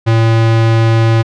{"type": "tone", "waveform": "square", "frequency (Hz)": 113.4, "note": "A#2", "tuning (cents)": -47, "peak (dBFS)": -8, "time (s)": [0.06, 1.23], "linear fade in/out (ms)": 20, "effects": ["low-pass 4000 Hz 12 dB/octave"]}